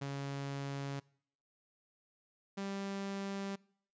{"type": "tone pair in turn", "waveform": "sawtooth", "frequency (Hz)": [139.3, 197], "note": ["C#3", "G3"], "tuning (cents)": [9, 9], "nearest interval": "tritone", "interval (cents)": 600, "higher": "second", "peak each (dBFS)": [-34, -34], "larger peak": "neither", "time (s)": [[0.01, 1], [2.57, 3.56]], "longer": "neither", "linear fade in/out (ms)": 10, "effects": ["noise-tail reverb RT60 0.6 s tail -24 dB re dry", "resampled to 16000 Hz"]}